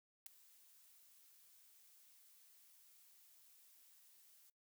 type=noise with ADSR envelope; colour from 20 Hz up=blue; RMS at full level=-45 dBFS; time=0.26-4.5 s; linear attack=4 ms; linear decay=6 ms; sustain=-22 dB; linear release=4 ms; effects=noise-tail reverb RT60 0.2 s tail -26 dB re dry